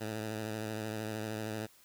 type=tone with vibrato; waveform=10% pulse; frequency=108.7 Hz; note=A2; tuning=21 cents flat; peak=-28 dBFS; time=0-1.67 s; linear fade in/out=20 ms; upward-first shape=triangle; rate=13 Hz; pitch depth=49 cents each way; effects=white hiss -62 dBFS RMS until 1.84 s